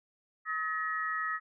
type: tone cluster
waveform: sine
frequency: 1277 / 1736 / 1896 Hz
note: D#6 / A6 / A#6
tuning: +45 / -24 / +29 cents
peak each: -33 / -40 / -35 dBFS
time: 0.45-1.4 s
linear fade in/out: 50 ms
effects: none